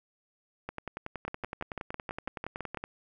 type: two click trains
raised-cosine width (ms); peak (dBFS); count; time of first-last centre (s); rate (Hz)
0.5; -21 / -20; 24 / 10; 0.69-2.84 / 1.28-2.773; 10.7 / 6.03
effects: none